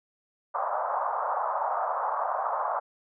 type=band-pass noise; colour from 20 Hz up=white; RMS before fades=-29 dBFS; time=0.54-2.8 s; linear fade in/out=10 ms; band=590 to 1200 Hz; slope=48 dB/octave; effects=none

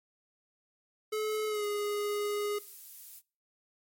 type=tone with pitch glide; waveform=square; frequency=430.3 to 413.5 Hz; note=A4 to G#4; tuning=-39 to -8 cents; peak=-31 dBFS; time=1.12-2.59 s; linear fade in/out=10 ms; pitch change=-69 cents; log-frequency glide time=1.47-1.65 s
type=noise; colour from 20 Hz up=violet; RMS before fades=-47 dBFS; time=1.27-3.22 s; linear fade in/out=50 ms
effects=noise-tail reverb RT60 0.4 s tail -24 dB re dry + MP3 64 kbps

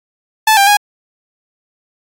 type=tone with pitch steps; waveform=sawtooth; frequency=872 / 794 / 825 Hz; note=A5 / G5 / G#5; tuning=-16 / +22 / -12 cents; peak=-3 dBFS; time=0.47-0.77 s; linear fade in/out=5 ms; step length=100 ms; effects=AAC 64 kbps

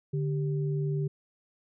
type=tone pair together; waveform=sine; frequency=146.83 / 391.8 Hz; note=D3 / G4; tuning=0 / -1 cents; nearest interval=octave + perfect fourth; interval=1699 cents; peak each=-27 / -35 dBFS; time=0.13-1.08 s; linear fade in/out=10 ms; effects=none

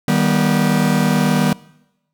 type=chord; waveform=45% pulse; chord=Eb augmented; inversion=none; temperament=just; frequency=155.56 / 194.45 / 243.1 Hz; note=Eb3 / G3 / B3; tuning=0 / -14 / -27 cents; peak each=-18 dBFS; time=0.08-1.53 s; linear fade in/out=2 ms; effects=noise-tail reverb RT60 0.9 s tail -22 dB re dry

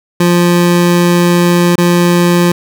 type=tone with dropouts; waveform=25% pulse; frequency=174.61 Hz; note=F3; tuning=in tune; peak=-3 dBFS; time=0.2-2.52 s; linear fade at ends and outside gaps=5 ms; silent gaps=1.757-1.78 s; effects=none

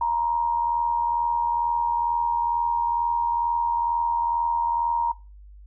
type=tone with amplitude modulation; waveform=sine; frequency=941 Hz; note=A#5; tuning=16 cents sharp; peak=-18 dBFS; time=0.01-5.12 s; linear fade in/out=5 ms; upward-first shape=sine; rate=82.2 Hz; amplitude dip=50%; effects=noise-tail reverb RT60 0.3 s tail -21 dB re dry + added 50 Hz sine -43 dBFS peak until 5.66 s

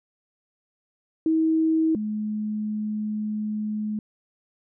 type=tone pair in turn; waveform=sine; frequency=320.2 / 212.8 Hz; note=D#4 / G#3; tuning=+50 / +42 cents; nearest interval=perfect fifth; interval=708 cents; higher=first; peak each=-18 / -25 dBFS; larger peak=first; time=1.26-1.95 / 1.95-3.99 s; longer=second; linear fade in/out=2 ms; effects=none

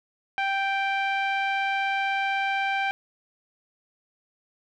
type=tone with low-pass filter; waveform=sawtooth; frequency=784 Hz; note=G5; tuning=in tune; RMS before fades=-26 dBFS; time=0.38-2.91 s; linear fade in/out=0 ms; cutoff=2400 Hz; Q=2.2; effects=none

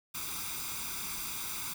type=noise with comb filter; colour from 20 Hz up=white; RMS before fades=-38 dBFS; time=0.14-1.74 s; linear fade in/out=10 ms; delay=0.83 ms; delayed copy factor=+0.75; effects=none

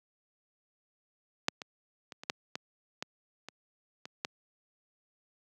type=clicks; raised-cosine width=0.2 ms; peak=-8 / -23 / -26 / -26 / -13 / -18 / -17 / -25 / -25 / -15 dBFS; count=10; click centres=1.484 / 1.618 / 2.122 / 2.235 / 2.299 / 2.555 / 3.025 / 3.486 / 4.055 / 4.249 s; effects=high-pass 150 Hz 12 dB/octave

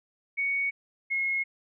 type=tone pair in turn; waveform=sine; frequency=2230 / 2164 Hz; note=C#7 / C#7; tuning=+10 / -42 cents; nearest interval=minor second; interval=52 cents; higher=first; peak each=-25 dBFS; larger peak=neither; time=0.37-0.71 / 1.1-1.44 s; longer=neither; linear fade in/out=20 ms; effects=none

